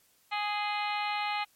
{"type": "harmonic tone with a mistuned harmonic", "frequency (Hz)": 415.3, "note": "G#4", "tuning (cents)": 0, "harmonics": [2, 3, 4, 5, 6, 7, 8, 9, 10], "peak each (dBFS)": [-32, -37, -45, -37, -38, -42, -47, -46, -43], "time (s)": [0.31, 1.45], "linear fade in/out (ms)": 20, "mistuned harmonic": 7, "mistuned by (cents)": 34, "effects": ["white hiss -66 dBFS RMS until 1.55 s", "MP3 64 kbps"]}